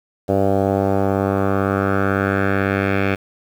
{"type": "tone with low-pass filter sweep", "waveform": "10% pulse", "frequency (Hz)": 98, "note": "G2", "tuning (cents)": 0, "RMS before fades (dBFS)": -18, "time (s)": [0.28, 3.16], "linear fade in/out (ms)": 20, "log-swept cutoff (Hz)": [650, 2300], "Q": 2.6, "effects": ["7-bit"]}